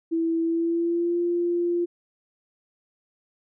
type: tone with pitch glide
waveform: sine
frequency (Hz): 329.6 to 346.8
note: E4 to F4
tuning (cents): 0 to -12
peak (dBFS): -21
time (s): 0.11-1.86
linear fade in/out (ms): 20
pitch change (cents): +88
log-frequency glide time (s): 0.42-1.19
effects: none